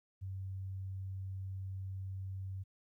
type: tone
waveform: sine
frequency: 95.5 Hz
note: G2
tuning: 45 cents flat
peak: -39 dBFS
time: 0.21-2.64 s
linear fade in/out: 20 ms
effects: 13-bit